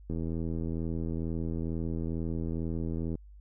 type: click train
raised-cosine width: 3 ms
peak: -22 dBFS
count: 252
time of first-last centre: 0.1-3.154 s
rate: 82.2 Hz
effects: added 50 Hz sine -48 dBFS peak until 3.4 s